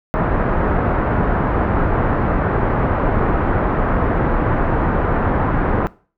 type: low-pass noise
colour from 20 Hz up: pink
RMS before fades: -17 dBFS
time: 0.14-5.87 s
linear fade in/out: 0 ms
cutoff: 1500 Hz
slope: 24 dB/octave
effects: noise-tail reverb RT60 0.4 s tail -21 dB re dry